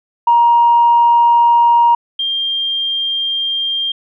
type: tone pair in turn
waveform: sine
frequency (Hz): 943 / 3195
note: A#5 / G7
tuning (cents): +20 / +32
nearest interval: octave + major sixth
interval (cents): 2112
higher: second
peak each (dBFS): -6 / -15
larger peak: first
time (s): 0.27-1.95 / 2.19-3.92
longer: second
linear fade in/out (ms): 5
effects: tanh soft clip ceiling -2 dBFS